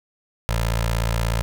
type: tone with notch filter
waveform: 15% pulse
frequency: 56.7 Hz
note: A#1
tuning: 47 cents flat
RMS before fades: -22 dBFS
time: 0.49-1.42 s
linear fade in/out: 0 ms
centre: 250 Hz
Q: 0.62
effects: none